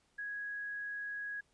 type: tone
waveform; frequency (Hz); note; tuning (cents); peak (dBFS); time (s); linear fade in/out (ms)
sine; 1661.2; G#6; 0; -38; 0.18-1.41; 10
effects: pink hiss -73 dBFS RMS until 1.53 s + resampled to 22050 Hz